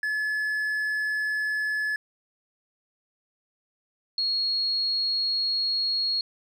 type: tone pair in turn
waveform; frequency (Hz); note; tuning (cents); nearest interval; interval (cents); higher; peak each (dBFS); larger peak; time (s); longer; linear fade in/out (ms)
triangle / sine; 1715 / 4305; A6 / C8; -45 / +49; octave + major third; 1594; second; -23; neither; 0.03-1.96 / 4.18-6.21; second; 2
effects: none